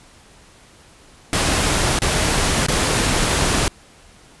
pink noise with dropouts, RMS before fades -18 dBFS, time 1.33-3.68 s, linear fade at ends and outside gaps 1 ms, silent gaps 1.989-2.019 / 2.665-2.684 s, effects pink hiss -48 dBFS RMS until 4.4 s + resampled to 24000 Hz

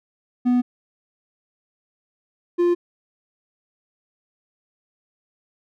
triangle tone pair in turn, 246.9 / 349.2 Hz, B3 / F4, 0 / 0 cents, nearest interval tritone, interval 600 cents, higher second, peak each -13 dBFS, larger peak neither, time 0.45-0.62 / 2.58-2.75 s, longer neither, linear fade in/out 20 ms, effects none

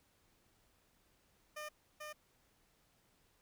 15% pulse tone with echo, 605 Hz, D#5, 49 cents flat, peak -37 dBFS, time 1.56-1.69 s, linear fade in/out 10 ms, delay 440 ms, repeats 1, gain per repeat -2 dB, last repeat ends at 2.13 s, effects pink hiss -73 dBFS RMS until 3.41 s

